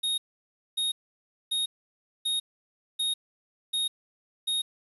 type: tone bursts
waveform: square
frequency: 3729 Hz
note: A#7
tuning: in tune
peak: -26 dBFS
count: 7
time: 0.03-4.62 s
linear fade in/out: 10 ms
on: 150 ms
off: 590 ms
effects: resampled to 32000 Hz + 9-bit